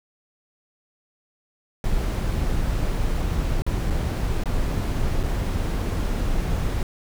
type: noise with dropouts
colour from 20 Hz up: brown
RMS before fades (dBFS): -23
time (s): 1.84-6.83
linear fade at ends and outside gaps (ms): 1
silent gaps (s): 3.621-3.665 / 3.901-3.905 / 4.437-4.457 / 5.23-5.235
effects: none